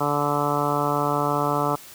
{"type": "harmonic tone", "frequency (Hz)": 145.5, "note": "D3", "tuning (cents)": -16, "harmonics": [1, 2, 3, 4, 5, 6, 7, 8, 9], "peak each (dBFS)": [-29, -29, -29, -29, -29, -29, -29, -29, -29], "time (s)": [0, 1.76], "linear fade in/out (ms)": 10, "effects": ["white hiss -44 dBFS RMS until 1.94 s"]}